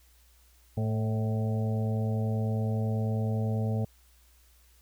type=harmonic tone with a mistuned harmonic; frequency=110 Hz; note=A2; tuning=in tune; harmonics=1 / 2 / 4 / 5 / 6 / 7; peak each=-27 / -33 / -39 / -41 / -43 / -44 dBFS; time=0.77-3.85 s; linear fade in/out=5 ms; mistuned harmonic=6; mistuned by=-31 cents; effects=added 60 Hz sine -59 dBFS peak until 4.81 s + white hiss -64 dBFS RMS until 4.81 s